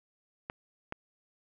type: clicks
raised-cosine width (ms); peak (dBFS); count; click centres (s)
0.5; -21; 2; 0.499 / 0.924
effects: none